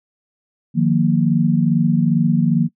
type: chord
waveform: sine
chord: Eb suspended second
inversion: none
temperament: equal with one note detuned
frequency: 155.56 / 177.97 / 233.1 Hz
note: Eb3 / F3 / Bb3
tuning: 0 / +33 / 0 cents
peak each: -17 dBFS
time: 0.74-2.69 s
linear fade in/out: 50 ms
effects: noise-tail reverb RT60 0.1 s tail -23 dB re dry